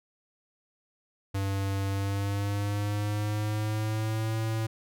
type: tone with pitch glide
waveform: square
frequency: 98 to 111.28 Hz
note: G2 to A2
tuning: 0 to +20 cents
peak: -28 dBFS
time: 1.34-4.67 s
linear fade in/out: 10 ms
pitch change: +220 cents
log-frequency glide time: 1.88-4.38 s
effects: none